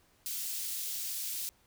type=high-pass noise; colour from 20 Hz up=white; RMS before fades=-37 dBFS; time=0.26-1.49 s; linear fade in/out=0 ms; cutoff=3800 Hz; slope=12 dB/octave; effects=pink hiss -67 dBFS RMS until 1.66 s